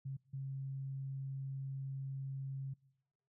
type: tone bursts at uneven times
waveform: sine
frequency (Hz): 135.4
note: C#3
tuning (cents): -40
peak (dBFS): -39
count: 2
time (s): 0.05-0.17 / 0.33-2.74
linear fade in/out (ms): 10
effects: noise-tail reverb RT60 1.0 s tail -24 dB re dry